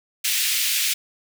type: high-pass noise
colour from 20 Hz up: pink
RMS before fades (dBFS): -22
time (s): 0.24-0.94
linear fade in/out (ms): 10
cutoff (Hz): 2300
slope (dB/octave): 24
effects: none